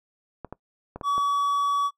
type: clicks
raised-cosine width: 1 ms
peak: -21 dBFS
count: 5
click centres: 0.447 / 0.526 / 0.96 / 1.012 / 1.18 s
type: tone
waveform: triangle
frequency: 1137 Hz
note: C#6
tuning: 44 cents sharp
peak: -19 dBFS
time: 1.03-1.91 s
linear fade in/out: 50 ms
effects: noise-tail reverb RT60 0.1 s tail -22 dB re dry